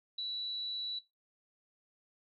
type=tone with amplitude modulation; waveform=sine; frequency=3938 Hz; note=B7; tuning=6 cents flat; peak=-34 dBFS; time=0.18-0.99 s; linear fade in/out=5 ms; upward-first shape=sine; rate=228 Hz; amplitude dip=30%; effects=noise-tail reverb RT60 0.2 s tail -17 dB re dry